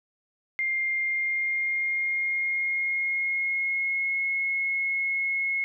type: tone with pitch glide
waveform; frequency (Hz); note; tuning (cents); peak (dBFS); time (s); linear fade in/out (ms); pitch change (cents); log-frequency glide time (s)
sine; 2110 to 2172; C7 to C#7; +14 to -36; -24; 0.59-5.64; 0; +50; 1.02-4.24
effects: none